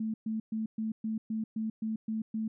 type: tone bursts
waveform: sine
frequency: 220 Hz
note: A3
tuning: in tune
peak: -30 dBFS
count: 10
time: 0-2.48 s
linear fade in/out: 5 ms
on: 140 ms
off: 120 ms
effects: none